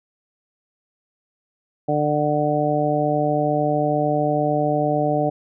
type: harmonic tone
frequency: 148.9 Hz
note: D3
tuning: 24 cents sharp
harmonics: 1 / 2 / 3 / 4 / 5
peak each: -25 / -24 / -26 / -22 / -23 dBFS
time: 1.88-5.3 s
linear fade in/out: 10 ms
effects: none